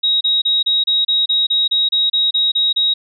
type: tone bursts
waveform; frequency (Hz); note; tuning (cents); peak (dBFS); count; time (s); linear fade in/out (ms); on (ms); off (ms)
sine; 3800; A#7; +33; -12; 14; 0.03-2.94; 10; 180; 30
effects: none